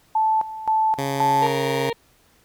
sine tone with tremolo, 876 Hz, A5, 8 cents flat, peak -16 dBFS, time 0.15-1.53 s, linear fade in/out 5 ms, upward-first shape square, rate 1.9 Hz, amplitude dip 80%
10% pulse tone with pitch glide, 137.9 to 136.71 Hz, C#3 to C#3, -9 to -24 cents, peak -15 dBFS, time 0.98-1.9 s, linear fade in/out 5 ms, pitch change -15 cents, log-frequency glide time 1.5-1.75 s
harmonic tone, 465.1 Hz, A#4, 4 cents flat, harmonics 1 / 2 / 4 / 5 / 6 / 7 / 8 / 9, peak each -24 / -30 / -36 / -38 / -40 / -41 / -42 / -43 dBFS, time 1.42-1.93 s, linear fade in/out 5 ms
effects pink hiss -58 dBFS RMS until 2.44 s

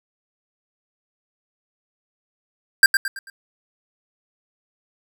square tone with echo, 1587 Hz, G6, 21 cents sharp, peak -7 dBFS, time 2.83-2.86 s, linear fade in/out 2 ms, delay 110 ms, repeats 4, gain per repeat -8 dB, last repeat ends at 3.3 s, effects none

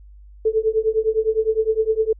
sine tone with tremolo, 440 Hz, A4, in tune, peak -12 dBFS, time 0.45-2.13 s, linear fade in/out 5 ms, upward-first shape triangle, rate 9.8 Hz, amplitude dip 100%, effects added 50 Hz sine -41 dBFS peak until 2.19 s

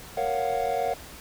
triangle chord, Gb major seventh, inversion first, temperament equal, 466.2 / 554.4 / 698.5 / 740 Hz, Bb4 / Db5 / F5 / Gb5, 0 / 0 / 0 / 0 cents, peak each -29 / -29 / -27 / -27 dBFS, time 0.17-0.94 s, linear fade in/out 5 ms, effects pink hiss -44 dBFS RMS until 1.2 s

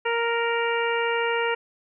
harmonic tone, 466.2 Hz, A#4, in tune, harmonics 1 / 2 / 3 / 4 / 5 / 6, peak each -25 / -28 / -30 / -31 / -32 / -33 dBFS, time 0.05-1.55 s, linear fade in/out 10 ms, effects none

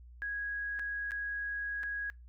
sine tone with dropouts, 1655 Hz, G#6, 6 cents flat, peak -34 dBFS, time 0.22-2.1 s, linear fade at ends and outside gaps 0 ms, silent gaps 0.791-0.795 / 1.109-1.118 / 1.832-1.836 s, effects noise-tail reverb RT60 0.2 s tail -22 dB re dry + added 60 Hz sine -50 dBFS peak until 2.28 s

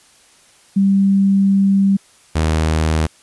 sine / sawtooth tone pair in turn, 196 / 78.96 Hz, G3 / D#2, 0 / +26 cents, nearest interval octave + major third, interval 1574 cents, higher first, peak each -10 dBFS, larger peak neither, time 0.76-1.97 / 2.35-3.07 s, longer first, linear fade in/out 10 ms, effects white hiss -50 dBFS RMS until 3.22 s + resampled to 24000 Hz

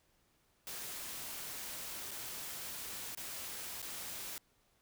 white noise with dropouts, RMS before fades -44 dBFS, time 0.67-4.38 s, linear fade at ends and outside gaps 1 ms, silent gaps 2.11-2.114 / 3.15-3.173 / 3.819-3.826 s, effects pink hiss -73 dBFS RMS until 4.81 s

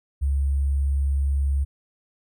sine tone with sample-and-hold, 69.3 Hz, C#2, in tune, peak -19 dBFS, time 0.21-1.65 s, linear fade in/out 20 ms, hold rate 8820 Hz, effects none

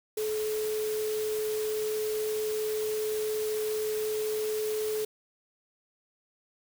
sine tone in noise, 430 Hz, A4, 40 cents flat, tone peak -28 dBFS, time 0.17-5.05 s, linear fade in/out 5 ms, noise white, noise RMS -40 dBFS, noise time 0.17-5.05 s, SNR +9 dB, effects none

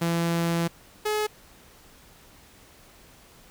sawtooth tone pair in turn, 168.6 / 424.8 Hz, E3 / G#4, +39 / +39 cents, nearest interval octave + major third, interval 1600 cents, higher second, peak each -19 / -20 dBFS, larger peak first, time 0.01-0.68 / 1.05-1.27 s, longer first, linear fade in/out 10 ms, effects pink hiss -53 dBFS RMS until 3.5 s

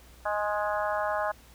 harmonic tone with a mistuned harmonic, 208.2 Hz, G#3, 5 cents sharp, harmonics 3 / 4 / 5 / 6 / 7 / 8, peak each -30 / -32 / -34 / -36 / -37 / -38 dBFS, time 0.25-1.32 s, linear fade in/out 10 ms, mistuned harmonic 5, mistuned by +18 cents, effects added 60 Hz sine -53 dBFS peak until 1.54 s + pink hiss -56 dBFS RMS until 1.54 s

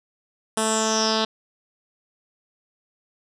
10% pulse tone with low-pass filter sweep, 220 Hz, A3, in tune, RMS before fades -22 dBFS, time 0.57-1.25 s, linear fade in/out 5 ms, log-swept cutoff 9400 to 4200 Hz, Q 7.4, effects none

